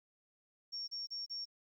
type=tone bursts; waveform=sine; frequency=5510 Hz; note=F8; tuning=24 cents flat; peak=-39 dBFS; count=4; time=0.72-1.456 s; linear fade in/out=20 ms; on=160 ms; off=32 ms; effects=12-bit